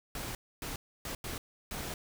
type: noise bursts at uneven times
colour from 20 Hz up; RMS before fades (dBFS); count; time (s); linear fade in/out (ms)
pink; -39; 5; 0.15-0.35 / 0.62-0.76 / 1.05-1.15 / 1.24-1.38 / 1.71-1.94; 2
effects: none